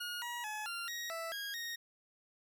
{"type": "tone with pitch steps", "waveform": "20% pulse", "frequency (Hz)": [1436, 958, 852, 1388, 1888, 660, 1635, 1865], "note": ["F6", "A#5", "G#5", "F6", "A#6", "E5", "G#6", "A#6"], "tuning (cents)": [48, 47, 44, -11, 22, 2, -28, 0], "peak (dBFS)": -34, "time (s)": [0, 1.76], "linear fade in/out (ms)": 10, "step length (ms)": 220, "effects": []}